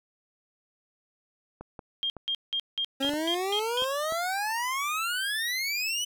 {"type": "clicks", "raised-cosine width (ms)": 1, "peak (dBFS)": -26, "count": 8, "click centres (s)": [1.61, 1.792, 2.167, 3.048, 3.093, 3.136, 3.822, 4.123]}
{"type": "tone bursts", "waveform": "sine", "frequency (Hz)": 3212, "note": "G7", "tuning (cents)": 41, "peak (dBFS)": -26, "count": 8, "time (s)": [2.03, 3.842], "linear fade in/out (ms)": 0, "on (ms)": 69, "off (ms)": 180}
{"type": "exponential sweep", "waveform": "25% pulse", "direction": "up", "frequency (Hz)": [266.8, 3014], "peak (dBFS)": -24, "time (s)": [3, 6.05], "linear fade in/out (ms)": 10}
{"effects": []}